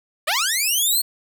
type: linear sweep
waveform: 10% pulse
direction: up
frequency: 554.4 to 4368 Hz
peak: -10 dBFS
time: 0.27-1.02 s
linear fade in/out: 10 ms
effects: none